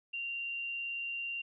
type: tone with amplitude modulation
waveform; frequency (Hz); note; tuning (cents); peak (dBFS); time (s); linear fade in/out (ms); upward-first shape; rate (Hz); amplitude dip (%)
sine; 2770; F7; -15; -34; 0.13-1.42; 10; sine; 118; 25
effects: none